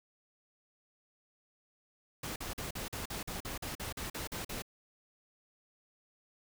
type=noise bursts; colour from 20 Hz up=pink; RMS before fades=-40 dBFS; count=14; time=2.23-4.622 s; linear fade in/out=5 ms; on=130 ms; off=44 ms; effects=none